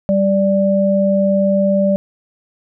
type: tone pair together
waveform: sine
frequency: 196 / 586.8 Hz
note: G3 / D5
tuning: 0 / -2 cents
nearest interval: octave + perfect fifth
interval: 1898 cents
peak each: -14 dBFS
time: 0.09-1.96 s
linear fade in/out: 0 ms
effects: none